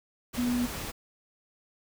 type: tone in noise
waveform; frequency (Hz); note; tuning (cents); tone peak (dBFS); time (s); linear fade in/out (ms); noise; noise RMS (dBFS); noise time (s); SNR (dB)
sine; 244.2; B3; -19; -25; 0.37-0.67; 20; pink; -37; 0.33-0.92; +9
effects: none